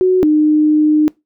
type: tone pair in turn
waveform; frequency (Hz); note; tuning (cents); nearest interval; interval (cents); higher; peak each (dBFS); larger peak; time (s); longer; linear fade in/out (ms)
sine; 370 / 304.5; F#4 / D#4; 0 / -37; minor third; 337; first; -8; neither; 0.01-0.23 / 0.23-1.08; second; 0
effects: noise-tail reverb RT60 0.2 s tail -23 dB re dry